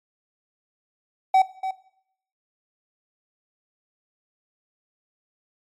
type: tone with echo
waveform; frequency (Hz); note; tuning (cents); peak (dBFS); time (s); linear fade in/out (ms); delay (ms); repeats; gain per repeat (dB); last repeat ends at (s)
triangle; 761; F#5; +48; -11; 1.34-1.42; 5; 290; 1; -11; 1.71
effects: noise-tail reverb RT60 0.7 s tail -18 dB re dry + MP3 96 kbps